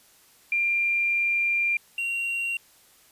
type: tone pair in turn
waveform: sine / triangle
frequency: 2386 / 2754 Hz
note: D7 / F7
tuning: +27 / -25 cents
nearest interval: major second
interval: 248 cents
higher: second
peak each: -21 / -24 dBFS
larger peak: first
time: 0.52-1.77 / 1.98-2.57 s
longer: first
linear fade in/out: 2 ms
effects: white hiss -57 dBFS RMS until 3.11 s + resampled to 32000 Hz